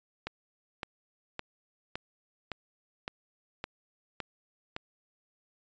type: click train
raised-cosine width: 0.3 ms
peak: -19 dBFS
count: 9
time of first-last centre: 0.27-4.764 s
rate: 1.78 Hz
effects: resampled to 16000 Hz